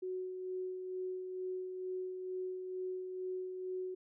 sine tone with tremolo, 370 Hz, F#4, in tune, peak -36 dBFS, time 0.02-3.95 s, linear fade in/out 10 ms, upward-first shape sine, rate 2.2 Hz, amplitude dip 40%, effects none

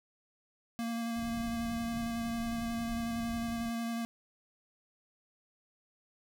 square tone with vibrato, 231.7 Hz, A#3, 10 cents flat, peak -34 dBFS, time 0.79-4.05 s, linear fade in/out 0 ms, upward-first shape square, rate 11 Hz, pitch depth 11 cents each way
pink low-pass noise, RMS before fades -45 dBFS, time 1.15-3.71 s, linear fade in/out 50 ms, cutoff 280 Hz, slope 48 dB/octave
effects none

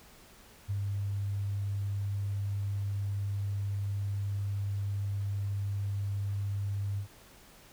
sine tone with ADSR envelope, 100 Hz, G2, 35 cents sharp, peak -28 dBFS, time 0.68-7.08 s, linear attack 26 ms, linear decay 37 ms, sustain -2 dB, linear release 98 ms, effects pink hiss -56 dBFS RMS until 7.72 s

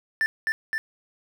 triangle tone with echo, 1773 Hz, A6, 13 cents sharp, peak -18 dBFS, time 0.21-0.26 s, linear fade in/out 0 ms, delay 260 ms, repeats 2, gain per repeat -2 dB, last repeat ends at 0.78 s, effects none

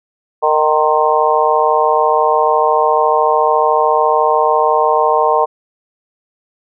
harmonic tone with a mistuned harmonic, 154 Hz, D#3, 17 cents flat, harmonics 3 / 4 / 5 / 6 / 7, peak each -16 / -16 / -16 / -16 / -16 dBFS, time 0.42-5.46 s, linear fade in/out 20 ms, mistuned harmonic 7, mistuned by -33 cents, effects none

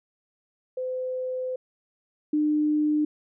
sine tone pair in turn, 511 / 301.4 Hz, C5 / D4, -41 / +45 cents, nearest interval major sixth, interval 914 cents, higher first, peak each -27 / -20 dBFS, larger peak second, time 0.77-1.56 / 2.33-3.05 s, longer first, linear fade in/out 5 ms, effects none

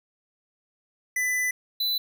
square tone pair in turn, 1998 / 3996 Hz, B6 / B7, +20 / +20 cents, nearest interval octave, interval 1200 cents, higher second, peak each -24 dBFS, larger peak neither, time 1.16-1.51 / 1.8-1.98 s, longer first, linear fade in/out 5 ms, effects none

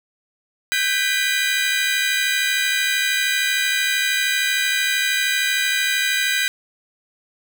35% pulse tone cluster, 1528 / 1601 / 1985 / 2427 / 3897 Hz, G6 / G6 / B6 / D#7 / B7, -45 / +36 / +8 / -44 / -24 cents, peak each -23 dBFS, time 0.72-6.48 s, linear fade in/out 0 ms, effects none

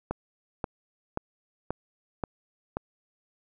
click train, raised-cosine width 1 ms, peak -15 dBFS, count 6, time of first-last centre 0.11-2.77 s, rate 1.88 Hz, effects none

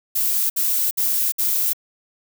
violet noise bursts, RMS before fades -20 dBFS, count 4, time 0.15-1.733 s, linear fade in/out 10 ms, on 350 ms, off 61 ms, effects none

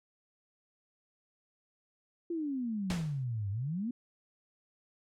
sine exponential two-way sweep, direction down then up, 349.2 to 96.2 to 252.9 Hz, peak -32 dBFS, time 2.3-3.91 s, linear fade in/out 5 ms, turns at 3.5 s
pink noise with exponential decay, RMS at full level -35 dBFS, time 2.9-3.24 s, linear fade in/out 1 ms, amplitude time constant 73 ms
effects low-pass 8000 Hz 12 dB/octave

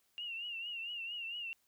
sine tone with vibrato, 2794 Hz, F7, in tune, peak -39 dBFS, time 0.18-1.53 s, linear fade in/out 0 ms, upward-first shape triangle, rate 4.4 Hz, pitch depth 92 cents each way, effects white hiss -75 dBFS RMS until 1.67 s

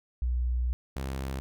sine / sawtooth tone pair in turn, 61.2 / 66.72 Hz, B1 / C2, -15 / +34 cents, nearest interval minor second, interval 149 cents, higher second, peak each -25 / -28 dBFS, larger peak first, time 0.22-0.73 / 0.96-1.4 s, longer first, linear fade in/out 0 ms, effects none

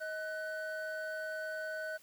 triangle tone pair together, 630 / 1498.4 Hz, D#5 / F#6, +21 / +21 cents, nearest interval octave + minor third, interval 1500 cents, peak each -38 / -38 dBFS, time 0-1.98 s, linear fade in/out 20 ms, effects white hiss -62 dBFS RMS until 2.02 s

